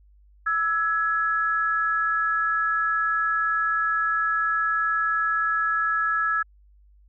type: tone pair together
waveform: sine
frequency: 1318.5 / 1679.1 Hz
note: E6 / G#6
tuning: 0 / +19 cents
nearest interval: major third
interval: 419 cents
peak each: -23 / -24 dBFS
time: 0.46-6.43 s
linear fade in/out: 10 ms
effects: added 50 Hz sine -52 dBFS peak until 7.08 s